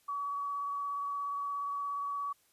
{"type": "tone with vibrato", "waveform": "sine", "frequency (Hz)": 1135, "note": "C#6", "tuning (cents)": 41, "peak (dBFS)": -33, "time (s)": [0.08, 2.33], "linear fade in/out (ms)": 10, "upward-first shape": "sine", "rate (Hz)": 17, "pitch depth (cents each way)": 13, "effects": ["white hiss -69 dBFS RMS until 2.52 s", "resampled to 32000 Hz"]}